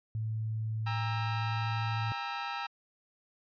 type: tone with pitch glide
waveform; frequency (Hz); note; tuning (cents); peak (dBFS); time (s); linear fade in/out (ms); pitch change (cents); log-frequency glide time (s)
sine; 110 to 110.83; A2 to A2; 0 to +13; -31; 0.15-2.12; 0; +13; 1.36-1.63
type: chord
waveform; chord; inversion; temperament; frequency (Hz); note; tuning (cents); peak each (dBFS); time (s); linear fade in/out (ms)
sawtooth; E diminished; first; equal with one note detuned; 803.7 / 932.3 / 1318.5; G5 / Bb5 / E6; +43 / 0 / 0; -35; 0.86-2.67; 10
effects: resampled to 11025 Hz